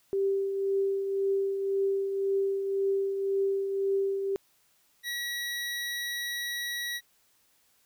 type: tone with tremolo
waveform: sine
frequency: 392 Hz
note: G4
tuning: in tune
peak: -23 dBFS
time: 0.13-4.36 s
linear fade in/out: 0 ms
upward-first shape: triangle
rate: 1.9 Hz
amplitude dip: 50%
type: tone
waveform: 25% pulse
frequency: 1920 Hz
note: B6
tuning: 49 cents flat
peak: -28 dBFS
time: 5.03-7.01 s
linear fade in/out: 50 ms
effects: white hiss -67 dBFS RMS until 7.85 s